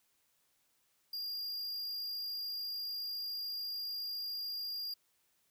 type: tone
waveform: square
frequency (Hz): 4809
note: D8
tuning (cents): +40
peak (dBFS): -38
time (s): 1.13-4.94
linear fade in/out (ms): 5
effects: white hiss -75 dBFS RMS until 5.5 s